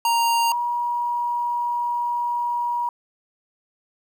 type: tone pair in turn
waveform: square / sine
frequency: 932.3 / 958.5 Hz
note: A#5 / A#5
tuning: 0 / +48 cents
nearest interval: unison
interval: 48 cents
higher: second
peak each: -18 / -21 dBFS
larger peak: first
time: 0.05-0.52 / 0.52-2.89 s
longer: second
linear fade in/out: 2 ms
effects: 9-bit